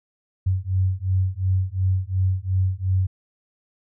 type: beating tone pair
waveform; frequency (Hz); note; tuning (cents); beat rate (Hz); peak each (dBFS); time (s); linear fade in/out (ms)
sine; 92.5 / 95.3; F#2 / G2; 0 / -48; 2.8; -22; 0.46-3.07; 10
effects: none